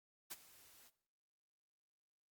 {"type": "noise with ADSR envelope", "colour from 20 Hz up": "white", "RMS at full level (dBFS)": -45, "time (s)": [0.3, 0.91], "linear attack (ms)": 17, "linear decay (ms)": 33, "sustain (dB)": -19, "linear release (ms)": 42, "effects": ["noise-tail reverb RT60 0.6 s tail -17 dB re dry", "Opus 48 kbps"]}